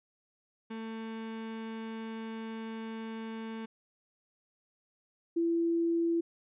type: tone pair in turn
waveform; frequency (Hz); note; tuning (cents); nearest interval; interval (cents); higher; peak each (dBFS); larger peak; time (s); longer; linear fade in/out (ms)
35% pulse / sine; 223.5 / 335.8; A3 / E4; +27 / +32; perfect fifth; 705; second; -36 / -26; second; 0.7-3.66 / 5.36-6.21; first; 10
effects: resampled to 8000 Hz